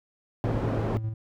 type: tone with tremolo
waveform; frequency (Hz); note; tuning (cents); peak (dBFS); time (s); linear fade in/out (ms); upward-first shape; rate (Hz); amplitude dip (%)
triangle; 110; A2; 0; -24; 0.44-1.14; 5; square; 10; 45
type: low-pass noise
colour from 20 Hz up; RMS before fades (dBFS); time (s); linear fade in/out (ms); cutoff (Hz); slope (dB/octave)
white; -29; 0.44-0.97; 0; 450; 12
effects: none